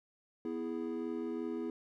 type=chord; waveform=triangle; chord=E major; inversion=second; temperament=equal; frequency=246.9 / 329.6 / 415.3 Hz; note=B3 / E4 / G#4; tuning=0 / 0 / 0 cents; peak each=-38 / -37 / -39 dBFS; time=0.45-1.7 s; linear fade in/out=2 ms; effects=none